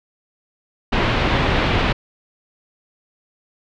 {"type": "low-pass noise", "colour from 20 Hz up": "pink", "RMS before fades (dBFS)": -18, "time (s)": [0.92, 1.93], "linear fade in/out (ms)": 10, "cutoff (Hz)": 3500, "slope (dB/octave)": 24, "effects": []}